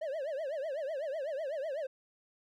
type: tone with vibrato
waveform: triangle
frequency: 587.3 Hz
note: D5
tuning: in tune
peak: -32 dBFS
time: 0.01-1.87 s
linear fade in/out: 10 ms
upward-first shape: triangle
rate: 8 Hz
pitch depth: 240 cents each way
effects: none